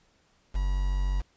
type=tone with quantisation; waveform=triangle; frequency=46.93 Hz; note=F#1; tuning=25 cents sharp; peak=-22 dBFS; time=0.54-1.22 s; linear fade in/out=20 ms; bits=7; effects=pink hiss -66 dBFS RMS until 1.36 s + resampled to 16000 Hz